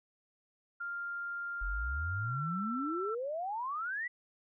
sine tone with pitch glide, 1396.9 to 1336.9 Hz, F6 to E6, 0 to +24 cents, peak -36 dBFS, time 0.8-3.15 s, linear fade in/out 10 ms, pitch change -76 cents, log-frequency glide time 2.21-2.51 s
sine exponential sweep, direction up, 41.2 to 2007 Hz, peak -34 dBFS, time 1.61-4.08 s, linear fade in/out 10 ms
effects none

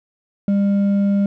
sine tone with hard clipping, 200 Hz, G3, 35 cents sharp, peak -15 dBFS, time 0.48-1.26 s, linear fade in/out 2 ms, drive 4 dB, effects none

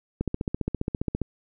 click train, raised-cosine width 3 ms, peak -13 dBFS, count 16, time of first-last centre 0.21-1.217 s, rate 14.9 Hz, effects none

